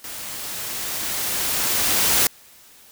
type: noise with level ramp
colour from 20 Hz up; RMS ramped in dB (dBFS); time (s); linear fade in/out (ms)
white; -34 to -17; 0.04-2.27; 2
effects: white hiss -49 dBFS RMS until 2.91 s